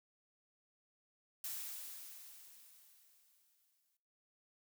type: noise with exponential decay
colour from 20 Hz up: blue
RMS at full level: -42 dBFS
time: 1.44-3.97 s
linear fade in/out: 2 ms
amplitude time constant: 550 ms
effects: noise-tail reverb RT60 0.6 s tail -17 dB re dry